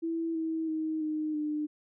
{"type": "tone with pitch steps", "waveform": "sine", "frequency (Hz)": [329.6, 322.3, 315.1, 308.1, 301.2], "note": ["E4", "E4", "D#4", "D#4", "D4"], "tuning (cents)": [0, -39, 22, -17, 44], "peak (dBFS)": -29, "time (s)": [0.02, 1.67], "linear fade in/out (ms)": 20, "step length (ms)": 330, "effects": []}